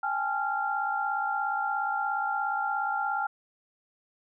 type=tone cluster; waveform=sine; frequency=798 / 855 / 1386 Hz; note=G5 / A5 / F6; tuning=+31 / -50 / -14 cents; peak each=-31 / -32 / -30 dBFS; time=0.03-3.27 s; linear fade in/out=5 ms; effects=none